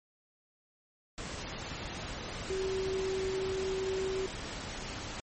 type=tone in noise; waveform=sine; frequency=380.8 Hz; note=F#4; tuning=50 cents sharp; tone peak=-31 dBFS; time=2.5-4.26 s; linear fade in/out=0 ms; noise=pink; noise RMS=-40 dBFS; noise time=1.18-5.2 s; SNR=+6 dB; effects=MP3 32 kbps